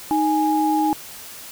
sine tone pair together, 311.1 / 830.5 Hz, D#4 / G#5, 0 / 0 cents, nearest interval octave + perfect fourth, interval 1700 cents, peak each -19 dBFS, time 0.11-0.93 s, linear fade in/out 0 ms, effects white hiss -38 dBFS RMS until 1.51 s

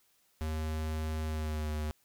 square tone with pitch glide, 78.3 to 76.16 Hz, D#2 to D#2, +11 to -36 cents, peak -33 dBFS, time 0.41-1.91 s, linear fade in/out 0 ms, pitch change -47 cents, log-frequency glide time 1.27-1.7 s, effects white hiss -70 dBFS RMS until 2.04 s

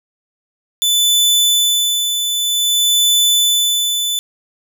sawtooth tone with tremolo, 3500 Hz, A7, 10 cents flat, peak -7 dBFS, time 0.82-4.19 s, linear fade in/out 0 ms, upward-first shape sine, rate 0.53 Hz, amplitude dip 50%, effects none

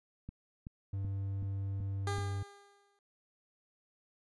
click train, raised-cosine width 5 ms, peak -31 dBFS, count 6, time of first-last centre 0.29-2.184 s, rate 2.64 Hz
triangle tone, 98 Hz, G2, in tune, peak -32 dBFS, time 0.93-2.43 s, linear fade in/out 5 ms
15% pulse tone with exponential decay, 403 Hz, G4, 48 cents sharp, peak -28 dBFS, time 2.07-2.99 s, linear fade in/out 1 ms, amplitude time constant 200 ms
effects resampled to 24000 Hz

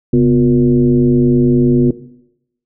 sine tone with frequency modulation, 246.9 Hz, B3, in tune, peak -7 dBFS, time 0.13-1.91 s, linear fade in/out 5 ms, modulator 111 Hz, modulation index 1.2, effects noise-tail reverb RT60 0.8 s tail -17 dB re dry

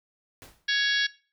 pink noise with exponential decay, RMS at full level -43 dBFS, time 0.42-0.7 s, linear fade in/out 0 ms, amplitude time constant 60 ms
harmonic tone, 557 Hz, C#5, 8 cents sharp, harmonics 3 / 4 / 5 / 6 / 7 / 8 / 9 / 10, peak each -25 / -35 / -36 / -29 / -33 / -33 / -38 / -36 dBFS, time 0.68-1.07 s, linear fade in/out 10 ms
effects noise-tail reverb RT60 0.4 s tail -21 dB re dry

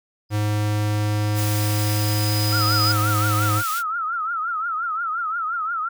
triangle tone with exponential growth, 4978 Hz, D#8, in tune, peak -18 dBFS, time 0.29-2.92 s, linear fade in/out 5 ms, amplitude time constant 570 ms
square tone, 105.1 Hz, G#2, 21 cents sharp, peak -20 dBFS, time 0.3-3.63 s, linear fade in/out 50 ms
white high-pass noise, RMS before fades -30 dBFS, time 1.34-3.83 s, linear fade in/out 50 ms, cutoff 1700 Hz, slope 12 dB/octave
sine tone with vibrato, 1328 Hz, E6, 12 cents sharp, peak -22 dBFS, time 2.52-5.89 s, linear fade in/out 10 ms, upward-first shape triangle, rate 5.7 Hz, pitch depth 140 cents each way
effects none

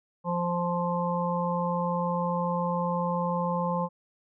harmonic tone, 174.61 Hz, F3, in tune, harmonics 1 / 3 / 5 / 6, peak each -29 / -31 / -32 / -32 dBFS, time 0.24-3.89 s, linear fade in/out 50 ms, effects none

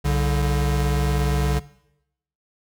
square tone pair together, 64.1 / 143.9 Hz, C2 / D3, -35 / -35 cents, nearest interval octave + major second, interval 1400 cents, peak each -22 dBFS, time 0.04-1.6 s, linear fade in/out 20 ms, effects noise-tail reverb RT60 0.8 s tail -19 dB re dry

